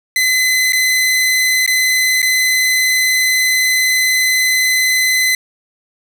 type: tone with dropouts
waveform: sawtooth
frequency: 2029 Hz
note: B6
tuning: 46 cents sharp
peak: -8 dBFS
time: 0.16-5.35 s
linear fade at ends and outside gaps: 2 ms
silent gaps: 0.723-0.731 / 1.663-1.676 / 2.219-2.227 s
effects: none